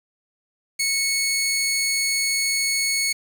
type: tone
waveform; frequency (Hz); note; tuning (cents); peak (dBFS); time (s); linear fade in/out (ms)
15% pulse; 2203; C#7; -11; -14; 0.79-3.13; 10
effects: 7-bit